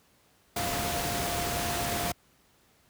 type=tone in noise; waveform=sine; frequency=698.5 Hz; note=F5; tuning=in tune; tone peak=-34 dBFS; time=0.56-2.12 s; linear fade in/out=5 ms; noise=pink; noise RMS=-31 dBFS; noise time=0.56-2.12 s; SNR=-6 dB; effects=pink hiss -64 dBFS RMS until 2.89 s + high-pass 60 Hz 12 dB/octave